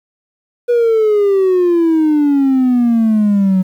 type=exponential sweep; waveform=triangle; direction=down; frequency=487.3 to 184.3 Hz; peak=-6 dBFS; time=0.68-3.63 s; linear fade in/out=20 ms; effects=tanh soft clip ceiling -4 dBFS + 8-bit